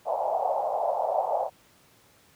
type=band-pass noise; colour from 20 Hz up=pink; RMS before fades=-27 dBFS; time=0.05-1.5 s; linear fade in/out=50 ms; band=580 to 840 Hz; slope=48 dB/octave; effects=pink hiss -59 dBFS RMS until 2.35 s + high-pass 80 Hz 12 dB/octave